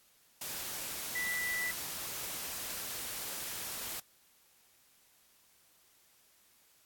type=tone in noise; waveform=sine; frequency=1975.5 Hz; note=B6; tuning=in tune; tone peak=-33 dBFS; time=1.15-1.71 s; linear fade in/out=5 ms; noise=white; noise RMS=-40 dBFS; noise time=0.41-4 s; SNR=+4 dB; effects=white hiss -66 dBFS RMS until 6.85 s + AAC 64 kbps